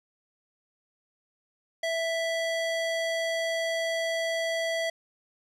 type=tone with band-pass filter; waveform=square; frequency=659.3 Hz; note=E5; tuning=in tune; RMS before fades=-29 dBFS; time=1.83-4.9 s; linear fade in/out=5 ms; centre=2200 Hz; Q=0.53; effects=none

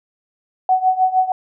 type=tone with tremolo; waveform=sine; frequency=747 Hz; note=F#5; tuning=16 cents sharp; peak=-9 dBFS; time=0.69-1.32 s; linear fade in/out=2 ms; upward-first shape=triangle; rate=6.5 Hz; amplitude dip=90%; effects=none

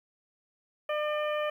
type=harmonic tone; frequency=601 Hz; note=D5; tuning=40 cents sharp; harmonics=1 / 2 / 3 / 4 / 5; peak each=-29 / -35 / -39 / -41 / -43 dBFS; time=0.89-1.5 s; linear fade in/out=5 ms; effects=10-bit

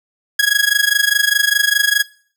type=tone with amplitude modulation; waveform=sawtooth; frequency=1661.2 Hz; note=G#6; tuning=in tune; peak=-5 dBFS; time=0.39-2.03 s; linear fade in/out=5 ms; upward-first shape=sine; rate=24.9 Hz; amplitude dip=85%; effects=noise-tail reverb RT60 0.5 s tail -21 dB re dry

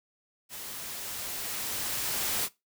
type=noise with level ramp; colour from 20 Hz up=white; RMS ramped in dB=-41 to -29 dBFS; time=0.49-2.49 s; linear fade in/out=50 ms; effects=noise-tail reverb RT60 0.2 s tail -19 dB re dry

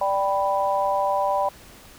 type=chord; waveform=sine; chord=G major; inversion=second; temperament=equal; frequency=587.3 / 784 / 987.8 Hz; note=D5 / G5 / B5; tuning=0 / 0 / 0 cents; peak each=-24 dBFS; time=0.01-1.49 s; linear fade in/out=5 ms; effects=pink hiss -47 dBFS RMS until 1.98 s

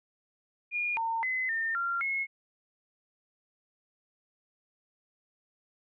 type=tone with pitch steps; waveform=sine; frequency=2429 / 909 / 2034 / 1812 / 1382 / 2173 Hz; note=D#7 / A#5 / C7 / A#6 / F6 / C#7; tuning=-42 / -44 / -50 / -50 / -19 / -35 cents; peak=-28 dBFS; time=0.71-2.27 s; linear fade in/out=50 ms; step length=260 ms; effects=none

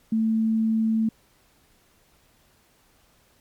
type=tone; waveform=sine; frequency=222 Hz; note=A3; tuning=16 cents sharp; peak=-19 dBFS; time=0.12-1.09 s; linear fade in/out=5 ms; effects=pink hiss -61 dBFS RMS until 3.4 s + MP3 96 kbps

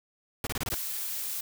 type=noise bursts; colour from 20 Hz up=pink; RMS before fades=-32 dBFS; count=6; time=0.44-0.744 s; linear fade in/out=2 ms; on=29 ms; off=26 ms
type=noise; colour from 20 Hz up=blue; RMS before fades=-34 dBFS; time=0.7-1.41 s; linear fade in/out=5 ms
effects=none

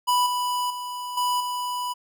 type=tone with level steps; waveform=square; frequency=987.8 Hz; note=B5; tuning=in tune; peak=-19 / -24 / -31 / -22 / -27 dBFS; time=0.07-1.94 s; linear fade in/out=20 ms; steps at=0.26 / 0.7 / 1.17 / 1.4 s; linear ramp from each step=5 ms; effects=none

